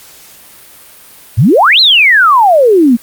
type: exponential two-way sweep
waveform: sine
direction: up then down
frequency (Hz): 93.8 to 4260 to 220.9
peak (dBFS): -3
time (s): 1.37-2.97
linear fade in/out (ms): 20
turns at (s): 1.8
effects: white hiss -37 dBFS RMS until 3.02 s + Opus 48 kbps